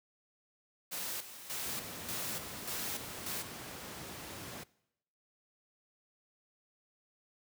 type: noise with tremolo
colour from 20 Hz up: white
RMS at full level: -39 dBFS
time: 0.91-3.43 s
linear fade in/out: 20 ms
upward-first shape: square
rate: 1.7 Hz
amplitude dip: 70%
type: noise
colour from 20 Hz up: pink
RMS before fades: -45 dBFS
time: 1.65-4.64 s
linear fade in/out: 10 ms
effects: noise-tail reverb RT60 0.8 s tail -22 dB re dry + high-pass 100 Hz 12 dB/octave